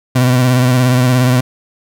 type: tone with vibrato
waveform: 30% pulse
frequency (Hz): 126.2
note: B2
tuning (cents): +38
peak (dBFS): -6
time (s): 0.15-1.41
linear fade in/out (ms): 10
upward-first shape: triangle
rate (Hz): 17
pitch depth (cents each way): 55
effects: none